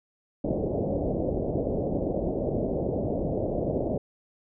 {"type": "low-pass noise", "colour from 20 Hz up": "white", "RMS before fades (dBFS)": -28, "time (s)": [0.44, 3.98], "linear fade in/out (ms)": 5, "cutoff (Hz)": 630, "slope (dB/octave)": 48, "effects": []}